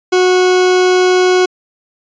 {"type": "tone", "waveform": "40% pulse", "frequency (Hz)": 366.4, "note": "F#4", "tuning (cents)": -17, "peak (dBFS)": -7, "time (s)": [0.12, 1.46], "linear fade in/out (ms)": 10, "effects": ["resampled to 16000 Hz"]}